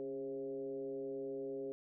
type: tone with frequency modulation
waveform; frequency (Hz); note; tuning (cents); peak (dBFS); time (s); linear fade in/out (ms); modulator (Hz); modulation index
sine; 406.2; G#4; -38; -39; 0-1.72; 0; 131; 0.88
effects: none